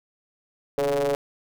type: ring-modulated tone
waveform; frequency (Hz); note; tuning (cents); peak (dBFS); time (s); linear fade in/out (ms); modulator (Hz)
square; 69.2; C#2; -2; -19; 0.78-1.15; 0; 496
effects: none